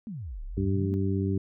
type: exponential two-way sweep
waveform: sine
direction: down then up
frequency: 240.5 to 31.3 to 240.5 Hz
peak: -34 dBFS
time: 0.07-0.94 s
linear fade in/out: 0 ms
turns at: 0.44 s
type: harmonic tone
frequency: 97 Hz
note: G2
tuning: 18 cents flat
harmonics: 1 / 2 / 3 / 4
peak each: -27 / -30 / -32 / -33 dBFS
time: 0.57-1.38 s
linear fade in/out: 5 ms
effects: none